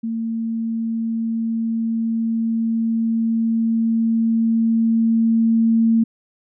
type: tone with level ramp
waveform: sine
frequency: 226.8 Hz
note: A#3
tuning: 47 cents flat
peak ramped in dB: -21 to -12 dBFS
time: 0.03-6.04 s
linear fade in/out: 10 ms
effects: none